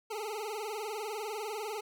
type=tone with vibrato; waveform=25% pulse; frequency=426.5 Hz; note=G#4; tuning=46 cents sharp; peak=-32 dBFS; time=0.1-1.81 s; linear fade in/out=10 ms; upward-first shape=triangle; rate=20 Hz; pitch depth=130 cents each way; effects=none